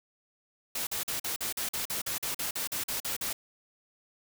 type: noise bursts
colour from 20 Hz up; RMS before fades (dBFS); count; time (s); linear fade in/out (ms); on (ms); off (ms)
white; -33; 16; 0.75-3.33; 5; 120; 44
effects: none